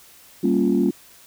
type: chord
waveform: sine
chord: G half-diminished seventh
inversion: none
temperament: equal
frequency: 196 / 233.1 / 277.2 / 349.2 Hz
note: G3 / Bb3 / Db4 / F4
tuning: 0 / 0 / 0 / 0 cents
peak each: -21 dBFS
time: 0.43-0.91 s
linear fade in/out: 10 ms
effects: tanh soft clip ceiling -8 dBFS + white hiss -49 dBFS RMS until 1.26 s